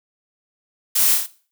blue noise with echo, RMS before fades -18 dBFS, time 0.95-1.15 s, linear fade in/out 10 ms, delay 29 ms, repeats 4, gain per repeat -3 dB, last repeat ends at 1.266 s, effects noise-tail reverb RT60 0.4 s tail -17 dB re dry

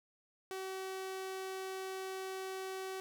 sawtooth tone, 380 Hz, F#4, 46 cents sharp, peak -36 dBFS, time 0.51-3 s, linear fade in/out 0 ms, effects none

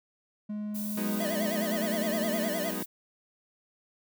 triangle tone with pitch glide, 210 to 223.8 Hz, G#3 to A3, +19 to +30 cents, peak -30 dBFS, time 0.49-2.49 s, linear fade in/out 10 ms, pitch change +111 cents, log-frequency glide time 1.25-2.25 s
violet noise, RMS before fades -39 dBFS, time 0.74-2.86 s, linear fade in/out 20 ms
30% pulse chord, G# minor seventh, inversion third, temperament equal, 185 / 207.7 / 246.9 / 311.1 Hz, F#3 / G#3 / B3 / D#4, 0 / 0 / 0 / 0 cents, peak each -36 dBFS, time 0.97-2.83 s, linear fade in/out 5 ms
square tone with vibrato, 630 Hz, D#5, 21 cents sharp, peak -32 dBFS, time 1.2-2.71 s, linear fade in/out 5 ms, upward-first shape sine, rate 9.7 Hz, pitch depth 130 cents each way
effects none

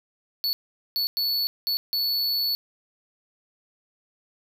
square tone bursts at uneven times, 4435 Hz, C#8, in tune, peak -23 dBFS, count 5, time 0.44-0.53 / 0.96-1.07 / 1.17-1.47 / 1.67-1.77 / 1.93-2.55 s, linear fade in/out 0 ms, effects none

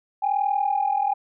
sine tone pair together, 789.7 / 830.6 Hz, G5 / G#5, +13 / 0 cents, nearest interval minor second, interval 87 cents, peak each -22 dBFS, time 0.22-1.14 s, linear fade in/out 10 ms, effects tanh soft clip ceiling -13 dBFS

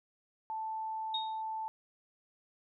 sine tone, 880 Hz, A5, in tune, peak -35 dBFS, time 0.5-1.68 s, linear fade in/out 0 ms
sine tone with exponential decay, 3729 Hz, A#7, in tune, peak -30 dBFS, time 1.14-1.42 s, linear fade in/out 5 ms, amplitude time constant 59 ms
effects none

